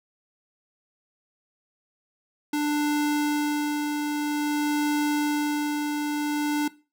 square tone with tremolo, 295.8 Hz, D4, 13 cents sharp, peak -22 dBFS, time 2.53-6.68 s, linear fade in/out 5 ms, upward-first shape sine, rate 0.51 Hz, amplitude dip 35%, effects noise-tail reverb RT60 0.3 s tail -18 dB re dry

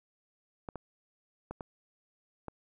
clicks, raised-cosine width 1 ms, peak -25 dBFS, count 5, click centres 0.688 / 0.757 / 1.51 / 1.608 / 2.483 s, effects 11-bit

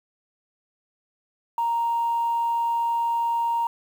sine tone, 932.3 Hz, A#5, in tune, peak -20 dBFS, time 1.58-3.67 s, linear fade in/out 2 ms, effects tanh soft clip ceiling -16 dBFS + 8-bit

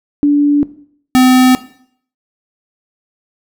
sine / square tone pair in turn, 290 / 255.4 Hz, D4 / C4, -22 / -42 cents, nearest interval major second, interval 220 cents, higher first, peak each -6 dBFS, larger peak neither, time 0.23-0.63 / 1.15-1.55 s, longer neither, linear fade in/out 0 ms, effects noise-tail reverb RT60 0.6 s tail -17 dB re dry

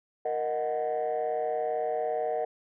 sine chord, D# minor, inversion second, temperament equal, 466.2 / 622.3 / 740 Hz, A#4 / D#5 / F#5, 0 / 0 / 0 cents, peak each -30 dBFS, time 0.25-2.45 s, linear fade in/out 5 ms, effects tanh soft clip ceiling -22 dBFS

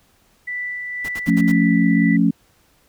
sine tone with tremolo, 1975.5 Hz, B6, in tune, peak -23 dBFS, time 0.47-2.17 s, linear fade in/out 10 ms, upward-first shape sine, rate 2 Hz, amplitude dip 30%
pink noise bursts, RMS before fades -34 dBFS, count 5, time 1.04-1.521 s, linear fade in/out 10 ms, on 49 ms, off 59 ms
sine chord, F augmented, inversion none, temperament equal, 174.61 / 220 / 277.2 Hz, F3 / A3 / C#4, 0 / 0 / 0 cents, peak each -17 dBFS, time 1.27-2.31 s, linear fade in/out 10 ms
effects pink hiss -58 dBFS RMS until 2.88 s

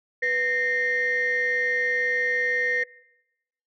sine tone cluster, 493.8 / 1839 / 2089 Hz, B4 / A#6 / C7, 0 / -24 / -3 cents, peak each -28 / -22 / -28 dBFS, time 0.22-2.84 s, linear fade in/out 10 ms, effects noise-tail reverb RT60 0.9 s tail -22 dB re dry + tanh soft clip ceiling -15 dBFS

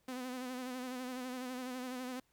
sawtooth tone with vibrato, 253.3 Hz, B3, 44 cents sharp, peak -36 dBFS, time 0.08-2.2 s, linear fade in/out 5 ms, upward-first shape sine, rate 12 Hz, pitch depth 44 cents each way, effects pink hiss -75 dBFS RMS until 2.32 s

